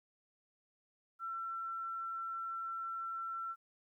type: tone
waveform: sine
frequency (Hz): 1347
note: E6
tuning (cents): +37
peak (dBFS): -38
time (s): 1.19-3.56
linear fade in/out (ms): 50
effects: 13-bit